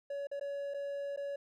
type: tone with dropouts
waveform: triangle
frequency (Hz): 564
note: C#5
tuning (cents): +30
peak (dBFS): -34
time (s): 0.1-1.36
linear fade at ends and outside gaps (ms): 5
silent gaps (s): 0.271-0.314 / 0.397-0.41 / 0.739-0.743 / 1.163-1.173
effects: none